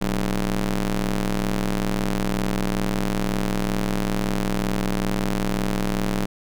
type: ring-modulated tone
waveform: sawtooth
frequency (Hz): 105.3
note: G#2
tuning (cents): +24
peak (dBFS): -14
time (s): 0.01-6.26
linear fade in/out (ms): 10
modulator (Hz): 84.2
effects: none